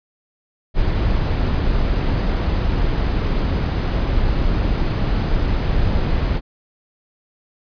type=noise; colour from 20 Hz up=brown; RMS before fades=-18 dBFS; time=0.74-6.41 s; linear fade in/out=50 ms; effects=resampled to 11025 Hz